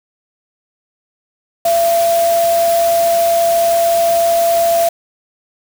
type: tone in noise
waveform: sine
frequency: 677 Hz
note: E5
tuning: 46 cents sharp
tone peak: -10 dBFS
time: 1.65-4.89 s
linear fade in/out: 5 ms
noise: white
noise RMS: -24 dBFS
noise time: 1.65-4.89 s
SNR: +11 dB
effects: none